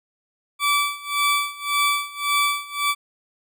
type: tone with tremolo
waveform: 20% pulse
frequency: 1156 Hz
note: D6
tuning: 28 cents flat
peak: -12 dBFS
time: 0.59-2.95 s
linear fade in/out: 50 ms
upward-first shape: sine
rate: 1.8 Hz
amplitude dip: 90%
effects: none